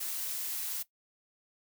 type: noise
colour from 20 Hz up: blue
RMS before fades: -36 dBFS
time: 0-0.83 s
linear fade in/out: 10 ms
effects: noise-tail reverb RT60 0.1 s tail -17 dB re dry